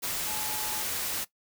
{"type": "tone in noise", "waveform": "sine", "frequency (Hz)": 856, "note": "A5", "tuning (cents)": -48, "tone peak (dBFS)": -40, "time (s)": [0.27, 0.83], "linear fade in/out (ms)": 20, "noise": "white", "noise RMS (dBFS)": -32, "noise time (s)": [0.02, 1.25], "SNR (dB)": -11, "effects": ["noise-tail reverb RT60 0.1 s tail -17 dB re dry"]}